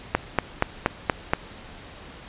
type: click train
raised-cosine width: 0.5 ms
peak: -3 dBFS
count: 6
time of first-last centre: 0.15-1.335 s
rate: 4.22 Hz
effects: pink hiss -43 dBFS RMS until 2.28 s + resampled to 8000 Hz